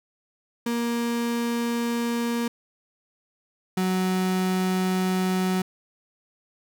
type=tone pair in turn; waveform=35% pulse; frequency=235.4 / 185.76 Hz; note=A#3 / F#3; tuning=+17 / +7 cents; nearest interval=major third; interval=410 cents; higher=first; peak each=-22 / -20 dBFS; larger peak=second; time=0.66-2.48 / 3.77-5.62 s; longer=second; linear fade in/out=5 ms; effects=none